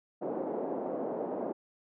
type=band-pass noise; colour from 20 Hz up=white; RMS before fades=-35 dBFS; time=0.21-1.53 s; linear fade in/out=20 ms; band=230 to 650 Hz; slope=24 dB/octave; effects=none